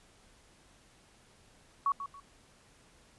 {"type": "tone with echo", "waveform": "sine", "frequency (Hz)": 1119, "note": "C#6", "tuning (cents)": 16, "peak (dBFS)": -25, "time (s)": [1.86, 1.92], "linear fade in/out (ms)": 2, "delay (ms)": 140, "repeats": 2, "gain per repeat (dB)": -11, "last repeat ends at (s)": 2.2, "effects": ["pink hiss -62 dBFS RMS until 3.18 s", "resampled to 24000 Hz"]}